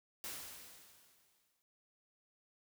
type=noise with exponential decay; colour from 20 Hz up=white; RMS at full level=-43 dBFS; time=0.24-1.62 s; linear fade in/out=0 ms; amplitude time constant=300 ms; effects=none